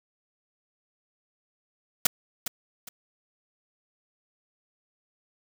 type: noise with echo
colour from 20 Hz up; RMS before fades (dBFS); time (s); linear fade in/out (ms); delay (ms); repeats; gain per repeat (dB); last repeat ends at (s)
white; -19; 2.05-2.07; 5; 410; 2; -11; 2.89
effects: none